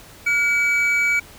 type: tone pair together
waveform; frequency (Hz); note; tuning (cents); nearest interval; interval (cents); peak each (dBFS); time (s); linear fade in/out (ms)
triangle; 1429 / 2285; F6 / D7; +39 / -48; minor sixth; 813; -23 / -15; 0.26-1.2; 10
effects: pink hiss -44 dBFS RMS until 1.38 s